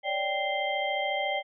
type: tone cluster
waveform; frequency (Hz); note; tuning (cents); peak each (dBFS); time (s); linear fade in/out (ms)
sine; 561 / 595 / 782 / 2079 / 3170; C#5 / D5 / G5 / C7 / G7; +21 / +22 / -4 / -12 / +19; -36 / -33 / -31 / -32 / -36; 0.03-1.43; 50
effects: none